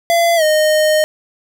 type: tone with pitch glide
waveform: square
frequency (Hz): 680 to 616.4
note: F5 to D#5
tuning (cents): -46 to -16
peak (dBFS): -11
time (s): 0.1-1.04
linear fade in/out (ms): 0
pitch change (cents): -170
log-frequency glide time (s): 0.36-0.43
effects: none